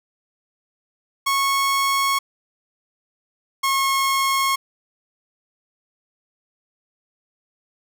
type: tone pair in turn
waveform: sawtooth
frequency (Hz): 1100 / 1086.1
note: C#6 / C#6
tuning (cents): -14 / -36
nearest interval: unison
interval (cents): 22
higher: first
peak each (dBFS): -14 / -14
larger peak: neither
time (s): 1.26-2.19 / 3.63-4.56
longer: neither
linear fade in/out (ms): 10
effects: none